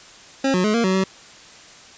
25% pulse tone with pitch steps, 270 / 182.4 / 212.7 / 233.1 / 187.9 / 190.2 Hz, C#4 / F#3 / G#3 / A#3 / F#3 / F#3, -45 / -24 / +42 / 0 / +27 / +48 cents, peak -13 dBFS, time 0.44-1.04 s, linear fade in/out 5 ms, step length 100 ms, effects white hiss -44 dBFS RMS until 1.97 s + resampled to 16000 Hz

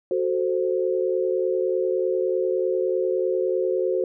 sine chord, F# diminished, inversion none, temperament equal, 370 / 440 / 523.3 Hz, F#4 / A4 / C5, 0 / 0 / 0 cents, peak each -23 / -27 / -25 dBFS, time 0.11-4.04 s, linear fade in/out 2 ms, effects none

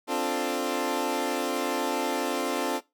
20% pulse chord, D minor seventh, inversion third, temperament equal, 261.6 / 293.7 / 349.2 / 440 Hz, C4 / D4 / F4 / A4, 0 / 0 / 0 / 0 cents, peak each -27 dBFS, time 0.07-2.81 s, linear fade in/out 50 ms, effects noise-tail reverb RT60 0.2 s tail -19 dB re dry

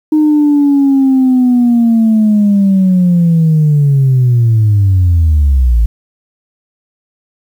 sine linear sweep, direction down, 309.2 to 53.4 Hz, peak -4 dBFS, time 0.12-5.86 s, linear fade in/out 5 ms, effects tanh soft clip ceiling -3 dBFS + 7-bit

